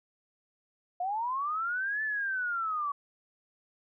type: linear two-way sweep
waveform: sine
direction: up then down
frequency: 698.5 to 1760 to 1125 Hz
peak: -29 dBFS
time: 1-2.92 s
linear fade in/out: 5 ms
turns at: 2.03 s
effects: none